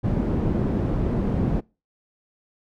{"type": "low-pass noise", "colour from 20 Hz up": "white", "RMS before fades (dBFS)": -23, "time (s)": [0.03, 1.61], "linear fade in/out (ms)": 20, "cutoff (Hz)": 240, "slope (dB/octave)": 12, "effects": ["noise-tail reverb RT60 0.3 s tail -25 dB re dry"]}